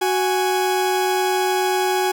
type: tone pair together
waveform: 40% pulse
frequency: 370.3 / 830 Hz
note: F#4 / G#5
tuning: +1 / -1 cents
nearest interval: octave + major second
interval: 1398 cents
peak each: -19 / -20 dBFS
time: 0.01-2.12 s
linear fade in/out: 10 ms
effects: none